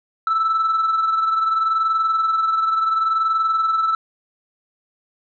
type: tone pair together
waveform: sine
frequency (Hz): 1317 / 1337.7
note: E6 / E6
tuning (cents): -2 / +25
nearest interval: unison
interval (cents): 27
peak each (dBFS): -15 / -24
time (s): 0.27-3.95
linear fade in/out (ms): 2
effects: tanh soft clip ceiling -13 dBFS